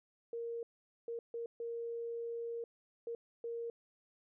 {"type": "tone bursts at uneven times", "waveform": "sine", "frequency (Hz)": 466.2, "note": "A#4", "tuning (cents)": 0, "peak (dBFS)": -38, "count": 6, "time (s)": [[0.33, 0.63], [1.08, 1.19], [1.34, 1.46], [1.6, 2.64], [3.07, 3.15], [3.44, 3.7]], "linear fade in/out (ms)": 2, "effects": []}